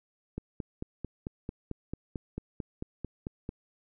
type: click train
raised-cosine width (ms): 3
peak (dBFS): -22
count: 15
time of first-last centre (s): 0.38-3.491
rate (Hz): 4.5
effects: none